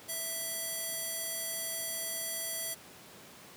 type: tone with band-pass filter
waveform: square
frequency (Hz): 659.3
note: E5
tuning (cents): 0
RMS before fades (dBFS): -37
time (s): 0.08-2.75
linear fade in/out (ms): 20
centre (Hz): 12000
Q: 1.1
effects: pink hiss -52 dBFS RMS until 3.56 s + high-pass 150 Hz 12 dB/octave